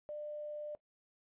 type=tone with quantisation; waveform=sine; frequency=597 Hz; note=D5; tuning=28 cents sharp; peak=-40 dBFS; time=0.09-0.75 s; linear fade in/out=0 ms; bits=11; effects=noise-tail reverb RT60 0.1 s tail -18 dB re dry + resampled to 8000 Hz